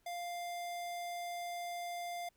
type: tone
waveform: square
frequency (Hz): 698.5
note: F5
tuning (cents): 0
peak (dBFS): -40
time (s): 0.06-2.29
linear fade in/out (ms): 5
effects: pink hiss -75 dBFS RMS until 2.36 s